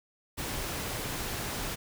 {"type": "noise", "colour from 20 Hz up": "pink", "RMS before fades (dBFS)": -35, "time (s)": [0.37, 1.76], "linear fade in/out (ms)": 20, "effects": []}